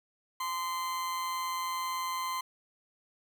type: tone with amplitude modulation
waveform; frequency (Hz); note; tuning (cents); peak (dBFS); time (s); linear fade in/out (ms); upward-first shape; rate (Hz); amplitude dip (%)
40% pulse; 1035; C6; -19; -29; 0.4-2.41; 5; sine; 178; 45
effects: 10-bit